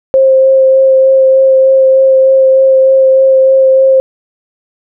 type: tone with vibrato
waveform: sine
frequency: 530 Hz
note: C5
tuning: 22 cents sharp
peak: -3 dBFS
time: 0.14-4 s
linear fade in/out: 0 ms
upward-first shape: sine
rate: 3.3 Hz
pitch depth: 10 cents each way
effects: none